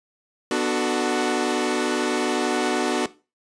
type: chord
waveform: sawtooth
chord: B minor seventh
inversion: none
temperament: equal with one note detuned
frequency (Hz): 246.9 / 297.9 / 370 / 440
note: B3 / D4 / F#4 / A4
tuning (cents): 0 / +25 / 0 / 0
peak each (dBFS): -23 / -22 / -20 / -25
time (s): 0.51-3.06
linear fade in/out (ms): 2
effects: noise-tail reverb RT60 0.3 s tail -17 dB re dry + resampled to 22050 Hz